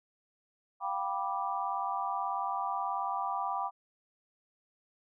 sine chord, G dominant seventh, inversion third, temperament just, 705.6 / 784 / 980 / 1176 Hz, F5 / G5 / B5 / D6, +18 / 0 / -14 / +2 cents, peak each -40 / -35 / -36 / -36 dBFS, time 0.8-3.71 s, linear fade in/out 50 ms, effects none

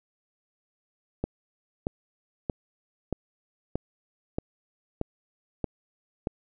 click train, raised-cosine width 2 ms, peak -14 dBFS, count 9, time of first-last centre 1.24-6.271 s, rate 1.59 Hz, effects none

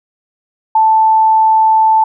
sine tone, 880 Hz, A5, in tune, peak -6 dBFS, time 0.75-2.04 s, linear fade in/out 5 ms, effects none

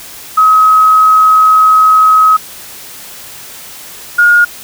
sine tone pair in turn, 1273 / 1428.9 Hz, D#6 / F6, +39 / +39 cents, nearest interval major second, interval 200 cents, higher second, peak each -3 dBFS, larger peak neither, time 0.37-2.37 / 4.18-4.45 s, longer first, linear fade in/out 10 ms, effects white hiss -30 dBFS RMS until 4.63 s

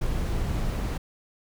brown noise, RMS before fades -27 dBFS, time 0.01-0.98 s, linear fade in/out 10 ms, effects none

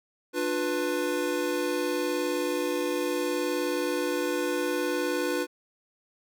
square chord, B diminished, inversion first, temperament just, 296.3 / 355.6 / 493.9 Hz, D4 / F4 / B4, +15 / +31 / 0 cents, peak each -32 / -31 / -31 dBFS, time 0.33-5.47 s, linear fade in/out 50 ms, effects none

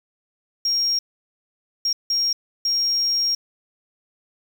triangle tone bursts at uneven times, 5580 Hz, F8, 2 cents flat, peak -15 dBFS, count 4, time 0.65-0.99 / 1.85-1.93 / 2.1-2.33 / 2.65-3.35 s, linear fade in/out 5 ms, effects tanh soft clip ceiling -16 dBFS + 7-bit

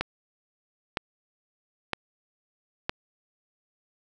click train, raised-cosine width 0.3 ms, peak -10 dBFS, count 4, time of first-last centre 0.01-2.895 s, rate 1.04 Hz, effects none

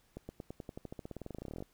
accelerating click train, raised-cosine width 2 ms, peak -29 dBFS, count 27, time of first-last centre 0.17-1.624 s, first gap 120 ms, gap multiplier 0.93, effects pink hiss -70 dBFS RMS until 1.73 s

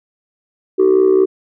sine tone with amplitude modulation, 379.9 Hz, F#4, 46 cents sharp, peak -3 dBFS, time 0.78-1.26 s, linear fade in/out 20 ms, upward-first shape sine, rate 64.3 Hz, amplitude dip 85%, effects tanh soft clip ceiling -4 dBFS

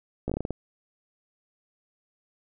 slowing click train, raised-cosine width 2 ms, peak -16 dBFS, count 8, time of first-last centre 0.28-0.507 s, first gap 16 ms, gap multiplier 1.23, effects none

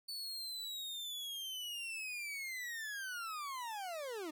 40% pulse linear sweep, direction down, 4500 to 293.7 Hz, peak -40 dBFS, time 0.08-4.31 s, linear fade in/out 10 ms, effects none

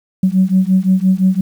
sine beating tone pair, 185 / 190.8 Hz, F#3 / G3, 0 / -47 cents, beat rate 5.8 Hz, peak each -12 / -12 dBFS, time 0.23-1.41 s, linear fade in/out 5 ms, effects tanh soft clip ceiling -2 dBFS + 7-bit

